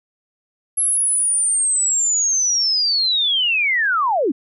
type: linear sweep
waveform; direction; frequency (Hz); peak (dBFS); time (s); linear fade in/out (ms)
sine; down; 11140 to 235.6; -15; 0.77-4.32; 10
effects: none